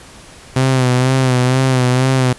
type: tone with vibrato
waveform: sawtooth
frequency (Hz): 128.6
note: C3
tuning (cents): -30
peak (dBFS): -7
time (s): 0.56-2.33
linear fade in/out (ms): 5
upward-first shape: sine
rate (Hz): 2.1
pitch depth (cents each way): 48
effects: pink hiss -39 dBFS RMS until 2.38 s + resampled to 24000 Hz